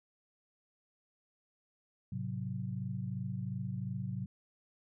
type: chord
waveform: sine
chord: F# diminished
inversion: first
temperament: equal with one note detuned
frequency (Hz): 107.99 / 130.81 / 185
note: A2 / C3 / F#3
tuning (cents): -32 / 0 / 0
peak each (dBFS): -40 / -39 / -40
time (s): 2.12-4.26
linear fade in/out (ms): 5
effects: none